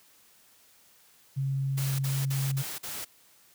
sine tone with vibrato, 135.9 Hz, C#3, 34 cents flat, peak -26 dBFS, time 1.36-2.63 s, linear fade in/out 20 ms, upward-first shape sine, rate 20 Hz, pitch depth 11 cents each way
white noise bursts, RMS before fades -37 dBFS, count 5, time 1.77-3.05 s, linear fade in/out 10 ms, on 220 ms, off 45 ms
effects white hiss -60 dBFS RMS until 3.54 s + high-pass 60 Hz 12 dB/octave

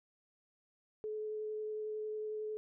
sine tone with vibrato, 429 Hz, A4, 44 cents flat, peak -37 dBFS, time 1.04-2.57 s, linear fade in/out 0 ms, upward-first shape sine, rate 11 Hz, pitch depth 8 cents each way, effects none

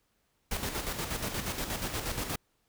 pink noise with tremolo, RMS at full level -33 dBFS, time 0.51-2.36 s, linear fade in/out 5 ms, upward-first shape square, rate 8.4 Hz, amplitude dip 50%, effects pink hiss -74 dBFS RMS until 2.68 s

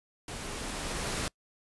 pink noise with level ramp, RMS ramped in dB -40 to -32 dBFS, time 0.28-1.28 s, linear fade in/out 2 ms, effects noise-tail reverb RT60 0.1 s tail -25 dB re dry + resampled to 24000 Hz

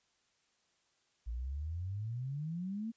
sine exponential sweep, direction up, 55 to 233.1 Hz, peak -36 dBFS, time 1.26-2.92 s, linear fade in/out 20 ms, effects white hiss -75 dBFS RMS until 2.96 s + resampled to 16000 Hz

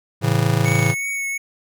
square chord, A major, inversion none, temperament just, 110 / 137.5 / 165 Hz, A2 / C#3 / E3, 0 / -14 / +2 cents, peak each -20 / -20 / -23 dBFS, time 0.21-0.95 s, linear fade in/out 50 ms
square tone with vibrato, 2217 Hz, C#7, in tune, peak -23 dBFS, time 0.65-1.38 s, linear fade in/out 10 ms, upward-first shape triangle, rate 2.8 Hz, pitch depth 20 cents each way
effects none

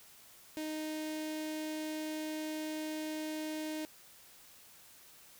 sawtooth tone with notch filter, 310 Hz, D#4, 6 cents flat, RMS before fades -39 dBFS, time 0.57-3.85 s, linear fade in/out 0 ms, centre 1200 Hz, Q 1.5, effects white hiss -58 dBFS RMS until 5.39 s

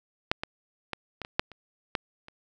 clicks, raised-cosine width 0.3 ms, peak -6 / -15 / -15 / -19 / -22 / -6 / -30 / -10 / -29 dBFS, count 9, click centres 0.315 / 0.435 / 0.933 / 1.217 / 1.249 / 1.395 / 1.517 / 1.952 / 2.284 s, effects none

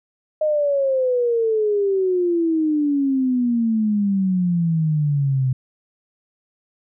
sine exponential sweep, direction down, 622.3 to 127.6 Hz, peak -16 dBFS, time 0.41-5.53 s, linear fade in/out 5 ms, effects none

